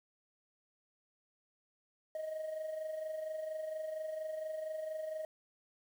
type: tone with amplitude modulation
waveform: sine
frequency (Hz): 627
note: D#5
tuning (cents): +13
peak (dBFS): -33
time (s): 2.15-5.25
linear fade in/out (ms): 2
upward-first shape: sine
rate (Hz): 24.3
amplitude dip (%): 60
effects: tanh soft clip ceiling -35 dBFS + 10-bit